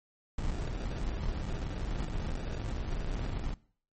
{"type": "noise with sample-and-hold", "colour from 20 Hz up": "brown", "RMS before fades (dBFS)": -34, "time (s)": [0.38, 3.54], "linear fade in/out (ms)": 2, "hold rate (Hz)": 1050, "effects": ["noise-tail reverb RT60 0.5 s tail -21 dB re dry", "MP3 32 kbps"]}